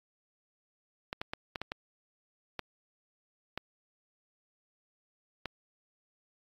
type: clicks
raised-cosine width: 0.3 ms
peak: -19 dBFS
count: 9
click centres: 1.129 / 1.215 / 1.335 / 1.558 / 1.616 / 1.719 / 2.593 / 3.576 / 5.457 s
effects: AAC 32 kbps